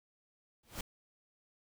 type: noise with exponential growth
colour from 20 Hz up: pink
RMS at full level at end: -36 dBFS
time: 0.63-0.81 s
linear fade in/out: 5 ms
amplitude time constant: 39 ms
effects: none